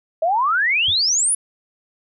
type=exponential sweep; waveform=sine; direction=up; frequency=620 to 10548 Hz; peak=-15 dBFS; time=0.22-1.35 s; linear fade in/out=5 ms
type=tone with exponential decay; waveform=triangle; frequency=91.8 Hz; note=F#2; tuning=13 cents flat; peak=-24 dBFS; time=0.88-0.99 s; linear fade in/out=5 ms; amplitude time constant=23 ms
effects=none